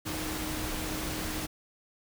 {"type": "tone in noise", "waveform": "sine", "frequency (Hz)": 310.6, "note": "D#4", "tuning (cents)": -3, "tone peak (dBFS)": -38, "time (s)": [0.05, 1.47], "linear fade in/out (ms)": 20, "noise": "pink", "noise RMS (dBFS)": -35, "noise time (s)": [0.05, 1.47], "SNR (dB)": -6, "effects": []}